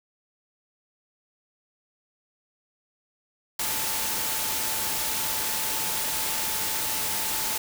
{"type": "tone in noise", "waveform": "sine", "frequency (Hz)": 878, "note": "A5", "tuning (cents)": -4, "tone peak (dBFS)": -39, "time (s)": [3.59, 7.58], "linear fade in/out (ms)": 5, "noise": "white", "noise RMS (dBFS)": -28, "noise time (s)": [3.59, 7.58], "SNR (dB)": -14, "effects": []}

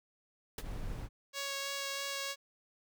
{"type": "noise with exponential decay", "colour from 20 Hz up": "pink", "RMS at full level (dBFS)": -35, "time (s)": [0.58, 0.66], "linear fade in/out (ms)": 5, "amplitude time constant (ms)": 17}
{"type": "noise", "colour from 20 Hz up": "brown", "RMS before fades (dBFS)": -39, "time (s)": [0.61, 1.09], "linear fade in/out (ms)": 50}
{"type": "tone with vibrato", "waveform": "5% pulse", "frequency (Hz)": 554.4, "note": "C#5", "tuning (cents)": 0, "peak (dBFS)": -25, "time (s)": [1.33, 2.36], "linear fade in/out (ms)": 50, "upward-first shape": "sine", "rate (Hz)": 3.1, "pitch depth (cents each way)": 9}
{"effects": []}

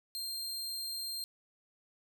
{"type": "tone", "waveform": "sawtooth", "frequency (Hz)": 4186, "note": "C8", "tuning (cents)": 0, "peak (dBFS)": -34, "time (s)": [0.15, 1.24], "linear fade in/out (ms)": 0, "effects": []}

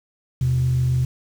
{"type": "tone pair together", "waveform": "sine", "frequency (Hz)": [80.19, 127.2], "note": ["E2", "C3"], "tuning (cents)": [-47, -48], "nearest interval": "minor sixth", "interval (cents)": 799, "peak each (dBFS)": [-25, -16], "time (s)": [0.41, 1.05], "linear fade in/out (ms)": 5, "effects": ["tanh soft clip ceiling -12 dBFS", "7-bit"]}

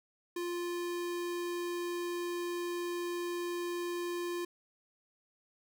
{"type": "tone", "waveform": "square", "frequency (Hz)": 349.2, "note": "F4", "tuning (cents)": 0, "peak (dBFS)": -35, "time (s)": [0.36, 4.45], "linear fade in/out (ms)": 5, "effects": []}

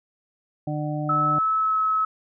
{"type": "harmonic tone", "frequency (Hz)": 150.1, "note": "D3", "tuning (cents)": 38, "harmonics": [1, 2, 4, 5], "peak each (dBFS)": [-27, -30, -33, -34], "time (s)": [0.67, 1.39], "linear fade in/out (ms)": 5}
{"type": "tone with pitch glide", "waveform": "sine", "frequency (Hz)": [1300, 1289.5], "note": ["E6", "E6"], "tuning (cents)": [-24, -39], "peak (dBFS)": -19, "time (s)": [1.09, 2.05], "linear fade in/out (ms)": 5, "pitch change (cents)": -15, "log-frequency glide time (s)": [1.58, 1.78]}
{"effects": []}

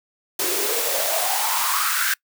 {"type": "noise with high-pass filter sweep", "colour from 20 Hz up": "white", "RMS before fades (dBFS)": -22, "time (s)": [0.39, 2.14], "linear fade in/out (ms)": 5, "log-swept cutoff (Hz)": [330, 1600], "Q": 6.7, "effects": ["noise-tail reverb RT60 0.1 s tail -25 dB re dry"]}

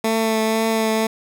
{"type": "tone with vibrato", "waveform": "15% pulse", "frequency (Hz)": 221.9, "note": "A3", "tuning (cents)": 15, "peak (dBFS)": -11, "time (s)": [0.04, 1.07], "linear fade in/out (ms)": 5, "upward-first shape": "triangle", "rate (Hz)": 2, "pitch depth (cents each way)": 18, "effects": []}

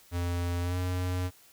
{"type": "tone with pitch glide", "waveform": "square", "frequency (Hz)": [87.31, 90.7], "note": ["F2", "F#2"], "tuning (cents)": [0, -34], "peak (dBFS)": -29, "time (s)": [0.11, 1.31], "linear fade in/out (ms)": 50, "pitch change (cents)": 66, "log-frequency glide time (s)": [0.61, 0.79], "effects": ["white hiss -58 dBFS RMS until 1.52 s"]}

